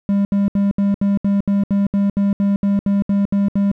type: tone bursts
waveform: triangle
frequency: 200 Hz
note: G3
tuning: 35 cents sharp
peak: -11 dBFS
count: 16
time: 0.09-3.715 s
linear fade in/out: 0 ms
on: 160 ms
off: 71 ms
effects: none